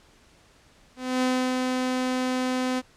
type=tone with ADSR envelope; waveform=sawtooth; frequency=255.1 Hz; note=C4; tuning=44 cents flat; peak=-17 dBFS; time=0.96-2.82 s; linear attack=260 ms; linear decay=300 ms; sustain=-3 dB; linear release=38 ms; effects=pink hiss -57 dBFS RMS until 2.96 s + low-pass 8000 Hz 12 dB/octave